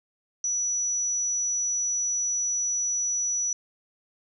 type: tone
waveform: sine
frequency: 5900 Hz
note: F#8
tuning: 6 cents flat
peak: -24 dBFS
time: 0.44-3.53 s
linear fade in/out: 2 ms
effects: none